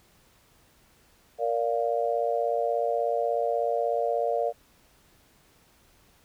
sine chord, Bb major, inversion none, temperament just, 466.2 / 582.7 / 699.2 Hz, Bb4 / D5 / F5, 0 / -14 / +2 cents, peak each -28 dBFS, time 1.38-4.53 s, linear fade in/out 50 ms, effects pink hiss -61 dBFS RMS until 6.24 s

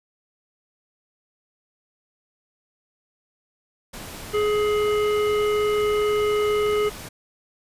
pink noise, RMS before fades -37 dBFS, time 3.93-7.09 s, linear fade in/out 10 ms
harmonic tone, 420 Hz, G#4, 19 cents sharp, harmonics 1 / 3 / 5 / 7, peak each -19 / -29 / -33 / -36 dBFS, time 4.33-6.9 s, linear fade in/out 20 ms
effects resampled to 32000 Hz

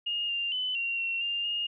sine tone with pitch steps, 2844 / 2792 / 3014 / 2758 / 2728 / 2799 / 2841 Hz, F7 / F7 / F#7 / F7 / F7 / F7 / F7, +31 / -1 / +31 / -22 / -41 / +3 / +29 cents, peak -28 dBFS, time 0.06-1.67 s, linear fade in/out 10 ms, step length 230 ms, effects none

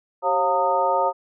sine tone cluster, 387.1 / 542 / 706 / 913 / 1240 Hz, G4 / C#5 / F5 / A#5 / D#6, -22 / -39 / +19 / -36 / -6 cents, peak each -30 / -23 / -25 / -21 / -26 dBFS, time 0.22-1.13 s, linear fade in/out 50 ms, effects none

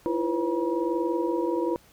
sine tone cluster, 319.8 / 340.8 / 489.7 / 535 / 958 Hz, D#4 / F4 / B4 / C5 / A#5, +48 / -42 / -15 / +38 / +47 cents, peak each -33 / -26 / -30 / -35 / -33 dBFS, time 0.06-1.76 s, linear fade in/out 0 ms, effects pink hiss -57 dBFS RMS until 1.92 s

